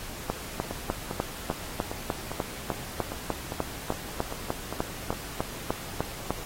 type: two click trains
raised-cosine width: 1 ms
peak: -19 / -12 dBFS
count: 12 / 21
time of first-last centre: 0.71-5.128 / 0.3-6.306 s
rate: 2.49 / 3.33 Hz
effects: pink hiss -40 dBFS RMS until 6.45 s + AAC 48 kbps